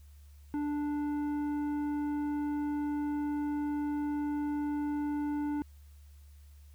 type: tone with tanh clipping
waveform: sine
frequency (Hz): 293.7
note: D4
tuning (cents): 0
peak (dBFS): -32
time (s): 0.54-5.62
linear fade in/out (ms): 0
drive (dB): 10
effects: added 72 Hz sine -51 dBFS peak until 6.74 s + white hiss -68 dBFS RMS until 6.74 s